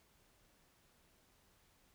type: silence
effects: pink hiss -71 dBFS RMS until 1.94 s